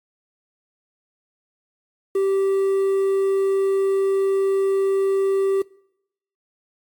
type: tone with quantisation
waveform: triangle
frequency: 389.4 Hz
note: G4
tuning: 12 cents flat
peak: -15 dBFS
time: 2.15-5.62 s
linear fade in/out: 5 ms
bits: 7
effects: noise-tail reverb RT60 0.8 s tail -23 dB re dry + AAC 64 kbps